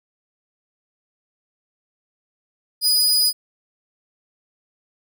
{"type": "tone", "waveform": "sawtooth", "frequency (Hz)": 4954, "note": "D#8", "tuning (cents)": -8, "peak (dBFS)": -12, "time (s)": [2.81, 3.33], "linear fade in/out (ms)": 50, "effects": []}